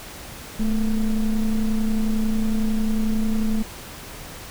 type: ring-modulated tone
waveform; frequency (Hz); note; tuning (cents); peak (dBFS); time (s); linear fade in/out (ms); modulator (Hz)
triangle; 116.54; A#2; 0; -13; 0.59-3.63; 10; 101
effects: pink hiss -38 dBFS RMS until 4.5 s